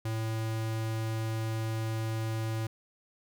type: tone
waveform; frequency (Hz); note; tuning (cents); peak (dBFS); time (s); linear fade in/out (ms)
square; 111.4; A2; +22; -31; 0.05-2.67; 5
effects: none